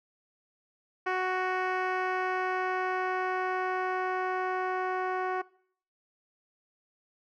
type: tone with low-pass filter sweep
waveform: 10% pulse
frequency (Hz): 370.6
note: F#4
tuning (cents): +3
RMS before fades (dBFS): -30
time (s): 1.06-5.42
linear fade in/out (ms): 10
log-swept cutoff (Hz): 2000 to 1200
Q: 0.83
effects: noise-tail reverb RT60 0.6 s tail -22 dB re dry